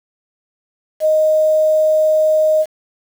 sine tone with quantisation, 622.3 Hz, D#5, in tune, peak -10 dBFS, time 1-2.66 s, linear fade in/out 50 ms, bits 6, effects none

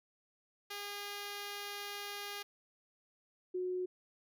5% pulse / sine tone pair in turn, 407.2 / 365.2 Hz, G#4 / F#4, -34 / -23 cents, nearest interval major second, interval 189 cents, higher first, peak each -30 / -34 dBFS, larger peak first, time 0.7-2.43 / 3.54-3.86 s, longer first, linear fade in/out 10 ms, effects none

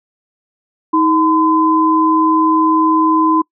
sine tone pair together, 317.7 / 1018.3 Hz, D#4 / C6, +36 / -47 cents, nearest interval octave + minor sixth, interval 2017 cents, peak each -12 dBFS, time 0.93-3.42 s, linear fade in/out 10 ms, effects noise-tail reverb RT60 0.1 s tail -26 dB re dry

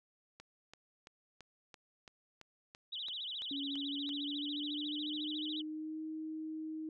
click train, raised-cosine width 0.2 ms, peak -34 dBFS, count 12, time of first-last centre 0.4-4.091 s, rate 2.98 Hz
sine tone with vibrato, 3405 Hz, G#7, 42 cents sharp, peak -39 dBFS, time 2.92-5.62 s, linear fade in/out 10 ms, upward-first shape sine, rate 14 Hz, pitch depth 250 cents each way
sine tone with pitch glide, 280 to 314.3 Hz, C#4 to D#4, +18 to +18 cents, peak -39 dBFS, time 3.51-6.89 s, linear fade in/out 2 ms, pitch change +200 cents, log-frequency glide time 3.73-6.01 s
effects none

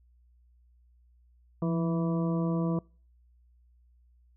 harmonic tone with a mistuned harmonic, 164.81 Hz, E3, in tune, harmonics 1 / 2 / 3 / 4 / 6 / 7, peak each -27 / -33 / -37 / -39 / -43 / -44 dBFS, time 1.62-2.79 s, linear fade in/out 2 ms, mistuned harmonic 1, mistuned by +50 cents, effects noise-tail reverb RT60 0.4 s tail -26 dB re dry + added 60 Hz sine -59 dBFS peak until 4.36 s

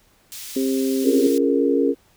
pink high-pass noise, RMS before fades -35 dBFS, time 0.32-1.38 s, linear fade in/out 0 ms, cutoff 3900 Hz, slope 12 dB/octave
harmonic tone, 132.6 Hz, C3, 23 cents sharp, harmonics 2 / 3 / 4, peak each -20 / -23 / -33 dBFS, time 0.56-1.27 s, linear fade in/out 5 ms
sine chord, Bb minor seventh, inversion first, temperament equal, 277.2 / 349.2 / 415.3 / 466.2 Hz, Db4 / F4 / Ab4 / Bb4, 0 / 0 / 0 / 0 cents, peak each -19 / -24 / -22 / -21 dBFS, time 1.03-1.95 s, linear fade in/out 50 ms
effects pink hiss -58 dBFS RMS until 2.16 s

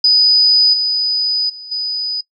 sine tone with level steps, 4978 Hz, D#8, in tune, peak -7 / -13 / -29 / -17 dBFS, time 0.04-2.21 s, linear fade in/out 5 ms, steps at 0.73 / 1.49 / 1.71 s, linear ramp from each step 10 ms, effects noise-tail reverb RT60 0.1 s tail -23 dB re dry

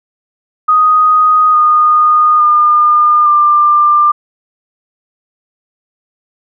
sine tone with pitch steps, 1246 / 1227.4 / 1209.1 / 1191.1 Hz, D#6 / D#6 / D#6 / D6, +2 / -24 / -50 / +24 cents, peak -5 dBFS, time 0.68-4.12 s, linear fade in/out 10 ms, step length 860 ms, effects none

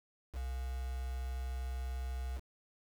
sine tone with quantisation, 63.8 Hz, C2, 43 cents flat, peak -36 dBFS, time 0.32-2.41 s, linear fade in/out 50 ms, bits 8, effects none

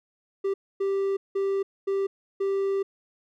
triangle tone bursts at uneven times, 392 Hz, G4, in tune, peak -21 dBFS, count 5, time 0.44-0.54 / 0.8-1.17 / 1.35-1.63 / 1.87-2.07 / 2.4-2.83 s, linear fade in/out 10 ms, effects none

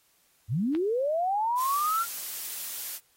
sine linear sweep, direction up, 91.4 to 1396.9 Hz, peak -24 dBFS, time 0.48-2.06 s, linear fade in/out 50 ms
click, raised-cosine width 0.3 ms, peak -24 dBFS, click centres 0.75 s
blue noise, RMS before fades -35 dBFS, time 1.56-3 s, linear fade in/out 50 ms
effects white hiss -66 dBFS RMS until 3.16 s + AAC 48 kbps

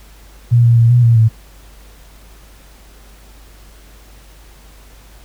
sine tone with pitch steps, 119.2 / 117.6 / 116.1 / 122 / 116.5 / 111.8 Hz, A#2 / A#2 / A#2 / B2 / A#2 / A2, +39 / +16 / -7 / -21 / -1 / +28 cents, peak -6 dBFS, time 0.51-1.29 s, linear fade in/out 20 ms, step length 130 ms, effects added 50 Hz sine -40 dBFS peak until 5.24 s + pink hiss -46 dBFS RMS until 5.24 s

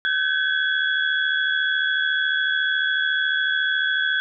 sine tone cluster, 1529 / 1603 / 1681 / 3361 Hz, G6 / G6 / G#6 / G#7, -44 / +38 / +20 / +20 cents, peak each -21 / -29 / -28 / -26 dBFS, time 0.05-4.2 s, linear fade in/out 0 ms, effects none

